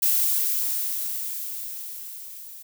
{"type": "noise with level ramp", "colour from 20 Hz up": "violet", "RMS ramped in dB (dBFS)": [-20, -42], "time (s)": [0.02, 2.63], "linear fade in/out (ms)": 10, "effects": []}